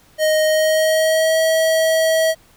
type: tone with pitch glide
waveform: square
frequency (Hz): 622.3 to 643.1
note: D#5 to E5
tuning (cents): 0 to -43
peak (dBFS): -14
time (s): 0.18-2.35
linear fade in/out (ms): 50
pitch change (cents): +57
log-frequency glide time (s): 0.46-1.4
effects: pink hiss -52 dBFS RMS until 2.56 s